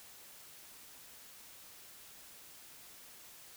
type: silence
effects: white hiss -55 dBFS RMS until 3.56 s